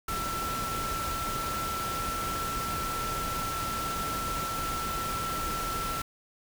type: tone in noise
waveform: sine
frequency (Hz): 1338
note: E6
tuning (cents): +25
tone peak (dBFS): -32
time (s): 0.08-6.02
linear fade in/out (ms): 5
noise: pink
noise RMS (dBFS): -35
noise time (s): 0.08-6.02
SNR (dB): 0
effects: none